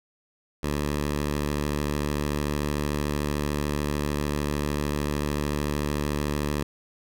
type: tone with vibrato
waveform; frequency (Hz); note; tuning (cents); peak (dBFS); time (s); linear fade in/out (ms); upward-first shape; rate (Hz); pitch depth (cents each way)
10% pulse; 73.42; D2; 0; -17; 0.63-6.63; 5; sine; 7; 9
effects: none